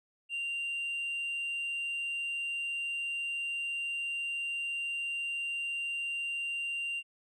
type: tone with tanh clipping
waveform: sine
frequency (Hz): 2777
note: F7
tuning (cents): -10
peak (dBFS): -33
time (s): 0.29-7.03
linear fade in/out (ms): 50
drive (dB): 1
effects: none